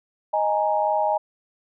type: chord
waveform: sine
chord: D# suspended fourth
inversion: none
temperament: just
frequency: 622.3 / 829.7 / 933.4 Hz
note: D#5 / G#5 / A#5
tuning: 0 / -2 / +2 cents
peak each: -23 / -22 / -26 dBFS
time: 0.33-1.18 s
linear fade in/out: 10 ms
effects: none